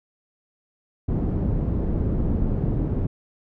pink low-pass noise, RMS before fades -23 dBFS, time 1.08-3.07 s, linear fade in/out 10 ms, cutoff 300 Hz, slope 12 dB/octave, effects none

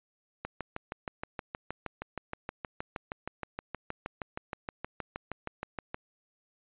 click train, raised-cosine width 0.5 ms, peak -20 dBFS, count 36, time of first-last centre 0.45-5.945 s, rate 6.37 Hz, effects resampled to 8000 Hz

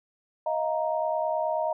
sine chord, Eb suspended second, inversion none, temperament equal with one note detuned, 629.1 / 698.5 / 932.3 Hz, Eb5 / F5 / Bb5, +19 / 0 / 0 cents, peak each -27 / -31 / -30 dBFS, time 0.46-1.73 s, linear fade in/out 5 ms, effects none

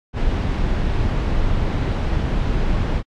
brown noise, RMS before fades -19 dBFS, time 0.13-3.03 s, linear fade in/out 50 ms, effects low-pass 4000 Hz 12 dB/octave + AAC 64 kbps

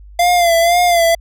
square tone with vibrato, 689 Hz, F5, 24 cents flat, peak -10 dBFS, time 0.19-1.15 s, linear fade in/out 5 ms, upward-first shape sine, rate 2 Hz, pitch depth 58 cents each way, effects added 50 Hz sine -35 dBFS peak until 1.2 s

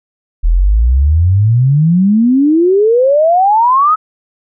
sine exponential sweep, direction up, 38.89 to 1300 Hz, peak -6 dBFS, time 0.43-3.96 s, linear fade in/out 20 ms, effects none

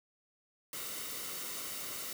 white noise with comb filter, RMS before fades -41 dBFS, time 0.73-2.13 s, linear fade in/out 2 ms, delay 1.2 ms, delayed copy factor -0.5, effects none

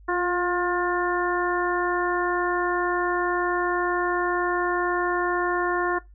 harmonic tone with a mistuned harmonic, 355.6 Hz, F4, 31 cents sharp, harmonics 1 / 2 / 3 / 4 / 5, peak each -25 / -30 / -27 / -30 / -31 dBFS, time 0.08-5.99 s, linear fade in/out 10 ms, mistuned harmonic 1, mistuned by -23 cents, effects noise-tail reverb RT60 0.2 s tail -20 dB re dry + added 50 Hz sine -46 dBFS peak until 6.14 s

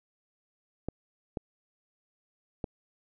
clicks, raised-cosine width 2 ms, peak -19 dBFS, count 3, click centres 0.886 / 1.372 / 2.642 s, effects none

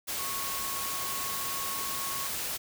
sine tone in noise, 1101 Hz, C#6, 12 cents flat, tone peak -38 dBFS, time 0.18-2.28 s, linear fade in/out 20 ms, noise white, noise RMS -34 dBFS, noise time 0.07-2.58 s, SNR -7 dB, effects none

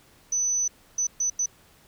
sine tone bursts at uneven times, 6000 Hz, F#8, 23 cents sharp, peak -22 dBFS, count 4, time 0.32-0.68 / 0.98-1.07 / 1.2-1.3 / 1.39-1.46 s, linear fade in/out 5 ms, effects pink hiss -57 dBFS RMS until 1.87 s

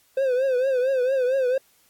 triangle tone with vibrato, 518 Hz, C5, 17 cents flat, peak -17 dBFS, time 0.17-1.58 s, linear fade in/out 5 ms, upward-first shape triangle, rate 4.4 Hz, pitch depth 110 cents each way, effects white hiss -61 dBFS RMS until 1.89 s + AAC 64 kbps

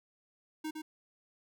square tone with echo, 311.1 Hz, D#4, in tune, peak -36 dBFS, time 0.64-0.71 s, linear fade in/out 10 ms, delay 110 ms, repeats 1, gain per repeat -4 dB, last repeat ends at 0.82 s, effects none

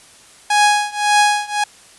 sawtooth tone with tremolo, 830.6 Hz, G#5, in tune, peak -5 dBFS, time 0.5-1.64 s, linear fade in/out 5 ms, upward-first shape triangle, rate 1.8 Hz, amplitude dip 95%, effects white hiss -45 dBFS RMS until 1.98 s + resampled to 24000 Hz

